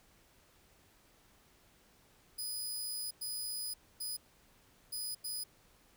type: tone bursts at uneven times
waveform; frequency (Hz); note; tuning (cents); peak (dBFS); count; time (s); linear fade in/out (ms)
15% pulse; 4978; D#8; 0; -31; 5; 2.38-3.11 / 3.21-3.74 / 4-4.17 / 4.92-5.15 / 5.24-5.44; 10
effects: pink hiss -66 dBFS RMS until 5.96 s